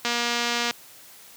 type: click train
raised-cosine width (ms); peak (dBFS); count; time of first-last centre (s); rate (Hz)
0.2; -8; 158; 0.05-0.71; 238
effects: white hiss -48 dBFS RMS until 1.36 s + high-pass 100 Hz 12 dB/octave